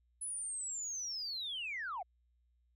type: linear sweep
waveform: sine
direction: down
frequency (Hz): 10180 to 655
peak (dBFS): -37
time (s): 0.21-2.03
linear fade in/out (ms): 10
effects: tanh soft clip ceiling -33 dBFS + added 60 Hz sine -70 dBFS peak until 2.75 s